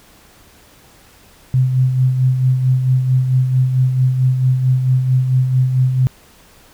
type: tone with tremolo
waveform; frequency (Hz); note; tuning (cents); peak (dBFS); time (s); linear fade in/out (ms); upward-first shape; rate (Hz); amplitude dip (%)
sine; 128.9; C3; -26; -9; 1.54-6.07; 0; sine; 4.5; 50
effects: pink hiss -47 dBFS RMS until 6.73 s